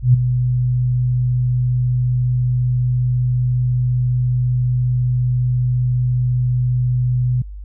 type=tone with ADSR envelope; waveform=sine; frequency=124.6 Hz; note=B2; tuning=16 cents sharp; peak=-5 dBFS; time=0.02-7.42 s; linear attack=120 ms; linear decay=8 ms; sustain=-9 dB; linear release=5 ms; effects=added 50 Hz sine -29 dBFS peak until 7.64 s